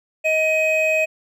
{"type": "tone pair together", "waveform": "triangle", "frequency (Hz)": [630, 2520], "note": ["D#5", "D#7"], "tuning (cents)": [21, 21], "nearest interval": "2 octaves", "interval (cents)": 2400, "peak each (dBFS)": -17, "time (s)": [0.24, 1.06], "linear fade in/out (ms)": 20, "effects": []}